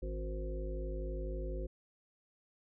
harmonic tone with a mistuned harmonic, 52 Hz, G#1, 3 cents sharp, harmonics 1 / 3 / 5 / 7 / 9 / 10, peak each -37 / -49 / -51 / -45 / -54 / -46 dBFS, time 0.02-1.67 s, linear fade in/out 10 ms, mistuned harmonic 5, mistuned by +21 cents, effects none

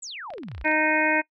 sine exponential sweep, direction down, 8090 to 46.25 Hz, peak -34 dBFS, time 0.02-0.64 s, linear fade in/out 10 ms
clicks, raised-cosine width 0.3 ms, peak -28 dBFS, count 12, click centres 0.304 / 0.337 / 0.382 / 0.434 / 0.485 / 0.516 / 0.549 / 0.58 / 0.613 / 0.649 / 0.679 / 0.715 s
harmonic tone, 309.4 Hz, D#4, 10 cents flat, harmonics 1 / 2 / 3 / 5 / 6 / 7 / 8, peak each -27 / -27 / -27 / -27 / -27 / -27 / -27 dBFS, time 0.64-1.22 s, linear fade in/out 20 ms
effects noise-tail reverb RT60 0.1 s tail -23 dB re dry

